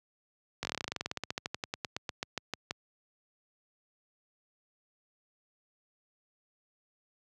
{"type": "slowing click train", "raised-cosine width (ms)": 0.2, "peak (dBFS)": -16, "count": 30, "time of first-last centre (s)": [0.63, 2.709], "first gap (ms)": 20, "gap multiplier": 1.08, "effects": ["high-pass 80 Hz 12 dB/octave"]}